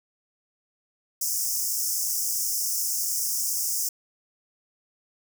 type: high-pass noise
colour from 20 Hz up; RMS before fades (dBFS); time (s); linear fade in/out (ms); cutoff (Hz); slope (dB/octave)
pink; -27; 1.21-3.89; 5; 5200; 96
effects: none